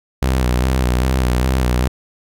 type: tone with vibrato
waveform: sawtooth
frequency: 63.2 Hz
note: B1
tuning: 41 cents sharp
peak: -10 dBFS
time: 0.22-1.88 s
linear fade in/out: 5 ms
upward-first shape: square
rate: 2.5 Hz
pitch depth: 46 cents each way
effects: none

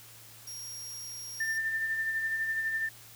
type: tone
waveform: sawtooth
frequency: 5610 Hz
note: F8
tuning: 7 cents sharp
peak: -37 dBFS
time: 0.47-1.58 s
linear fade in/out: 5 ms
type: tone with tremolo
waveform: sine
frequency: 1789 Hz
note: A6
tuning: 28 cents sharp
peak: -27 dBFS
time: 1.4-2.89 s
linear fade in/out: 5 ms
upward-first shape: sine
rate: 12 Hz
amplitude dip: 40%
effects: added 113 Hz sine -58 dBFS peak until 3.15 s + white hiss -52 dBFS RMS until 3.15 s

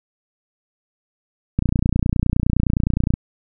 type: click train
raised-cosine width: 5 ms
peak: -5 dBFS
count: 47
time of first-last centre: 1.59-3.139 s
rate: 29.7 Hz
effects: none

